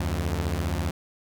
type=beating tone pair; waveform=sawtooth; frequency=73.7 / 88.7 Hz; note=D2 / F2; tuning=+7 / +27 cents; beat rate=15 Hz; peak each=-24 dBFS; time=0-0.91 s; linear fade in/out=5 ms; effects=none